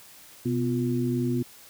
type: tone cluster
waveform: sine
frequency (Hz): 126.1 / 248 / 350.8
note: B2 / B3 / F4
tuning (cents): +36 / +7 / +8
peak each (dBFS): -28 / -26 / -30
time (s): 0.45-1.43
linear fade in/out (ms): 10
effects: white hiss -50 dBFS RMS until 1.69 s